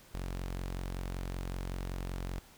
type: tone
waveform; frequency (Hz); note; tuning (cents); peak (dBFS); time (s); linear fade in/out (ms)
sawtooth; 45.28; F#1; -37; -32; 0.14-2.39; 0
effects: pink hiss -58 dBFS RMS until 2.57 s